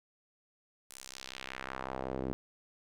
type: tone with band-pass filter sweep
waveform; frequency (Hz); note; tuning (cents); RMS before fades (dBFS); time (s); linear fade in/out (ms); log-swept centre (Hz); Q
sawtooth; 65.41; C2; 0; -41; 0.9-2.33; 0; 10000 to 310; 1.3
effects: none